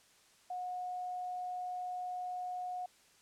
sine tone, 726 Hz, F#5, 33 cents flat, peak -37 dBFS, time 0.5-2.86 s, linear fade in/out 5 ms, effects white hiss -65 dBFS RMS until 3.21 s + low-pass 9000 Hz 12 dB/octave

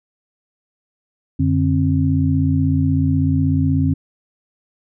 sine tone cluster, 90.3 / 146.6 / 267.2 Hz, F#2 / D3 / C4, -42 / -3 / +36 cents, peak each -18 dBFS, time 1.39-3.94 s, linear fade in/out 10 ms, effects none

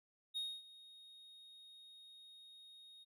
triangle tone with ADSR envelope, 3729 Hz, A#7, in tune, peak -36 dBFS, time 0.34-3.05 s, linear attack 29 ms, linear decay 250 ms, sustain -19 dB, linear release 25 ms, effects none

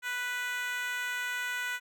10% pulse tone with high-pass filter, 493.9 Hz, B4, in tune, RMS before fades -34 dBFS, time 0.02-1.8 s, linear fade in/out 50 ms, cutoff 1500 Hz, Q 2.6, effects none

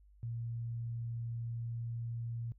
sine tone, 116.6 Hz, A#2, 1 cent sharp, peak -37 dBFS, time 0.23-2.52 s, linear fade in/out 0 ms, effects noise-tail reverb RT60 0.1 s tail -21 dB re dry + added 50 Hz sine -59 dBFS peak until 2.58 s

